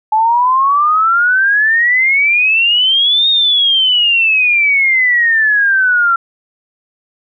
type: exponential two-way sweep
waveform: sine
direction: up then down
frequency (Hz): 856 to 3729 to 1355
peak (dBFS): -8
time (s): 0.12-6.16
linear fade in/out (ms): 5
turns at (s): 3.29
effects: none